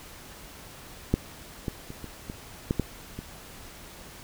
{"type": "clicks", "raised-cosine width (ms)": 3, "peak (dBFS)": [-8, -16, -25, -25, -22, -11, -11, -22], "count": 8, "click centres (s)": [1.14, 1.682, 1.904, 2.043, 2.299, 2.709, 2.797, 3.19], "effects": ["pink hiss -46 dBFS RMS until 4.23 s"]}